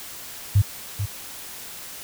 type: tone with echo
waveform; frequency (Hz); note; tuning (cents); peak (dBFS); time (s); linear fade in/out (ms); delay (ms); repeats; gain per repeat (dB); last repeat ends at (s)
sine; 100.8; G2; +49; -12; 0.55-0.62; 10; 440; 1; -10; 1.06
effects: white hiss -38 dBFS RMS until 2.03 s